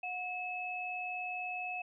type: tone pair together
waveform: sine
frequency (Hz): 728 / 2592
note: F#5 / E7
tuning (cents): -28 / -30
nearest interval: octave + minor seventh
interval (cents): 2198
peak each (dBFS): -40 / -38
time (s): 0.03-1.82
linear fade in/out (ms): 5
effects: none